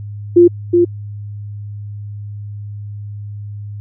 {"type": "tone with echo", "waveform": "sine", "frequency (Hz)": 348.3, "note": "F4", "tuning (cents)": -5, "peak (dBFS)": -3, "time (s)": [0.36, 0.48], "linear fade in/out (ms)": 10, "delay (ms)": 370, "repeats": 1, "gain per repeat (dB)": -4, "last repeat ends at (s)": 0.85, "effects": ["added 103 Hz sine -25 dBFS peak until 3.8 s"]}